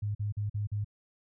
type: tone bursts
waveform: sine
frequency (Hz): 103.83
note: G#2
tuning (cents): 0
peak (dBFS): -29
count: 5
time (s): 0.02-0.846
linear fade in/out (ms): 10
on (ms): 130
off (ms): 44
effects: none